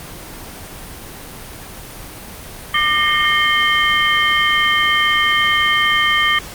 sine tone cluster, 1197 / 1837 / 2136 / 3119 Hz, D6 / A#6 / C7 / G7, +33 / -26 / +35 / -9 cents, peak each -18 dBFS, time 2.74-6.39 s, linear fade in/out 5 ms, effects pink hiss -33 dBFS RMS until 6.54 s + Opus 24 kbps

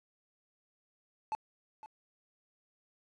triangle tone with echo, 870 Hz, A5, 20 cents flat, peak -30 dBFS, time 1.32-1.35 s, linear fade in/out 0 ms, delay 510 ms, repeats 1, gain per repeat -14 dB, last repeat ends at 1.86 s, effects resampled to 22050 Hz + 11-bit

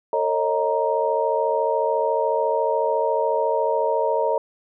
sine tone cluster, 448.9 / 549 / 623 / 937 Hz, A4 / C#5 / D#5 / A#5, +35 / -17 / +2 / +9 cents, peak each -24 dBFS, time 0.13-4.38 s, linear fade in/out 2 ms, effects none

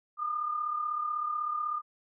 sine tone pair together, 1208.4 / 1244.5 Hz, D6 / D#6, +49 / 0 cents, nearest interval minor second, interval 51 cents, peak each -30 / -38 dBFS, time 0.17-1.82 s, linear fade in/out 50 ms, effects none

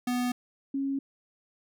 square / sine tone pair in turn, 246.9 / 274.1 Hz, B3 / C#4, 0 / -19 cents, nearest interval major second, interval 181 cents, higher second, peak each -27 dBFS, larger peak neither, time 0.07-0.32 / 0.74-0.99 s, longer neither, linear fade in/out 5 ms, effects none

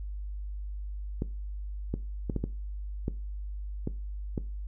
clicks, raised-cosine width 3 ms, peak -17 dBFS, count 8, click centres 1.221 / 1.94 / 2.298 / 2.363 / 2.44 / 3.081 / 3.874 / 4.378 s, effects noise-tail reverb RT60 0.3 s tail -18 dB re dry + added 50 Hz sine -34 dBFS peak until 4.67 s

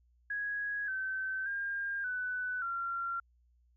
sine tone with pitch steps, 1660 / 1538 / 1608 / 1496 / 1375 Hz, G#6 / G6 / G6 / F#6 / F6, -1 / -33 / +44 / +19 / -27 cents, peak -33 dBFS, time 0.3-3.2 s, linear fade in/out 5 ms, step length 580 ms, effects added 60 Hz sine -65 dBFS peak until 3.76 s

